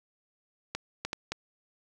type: clicks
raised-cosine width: 0.2 ms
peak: -15 dBFS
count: 4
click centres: 0.75 / 1.05 / 1.131 / 1.32 s
effects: none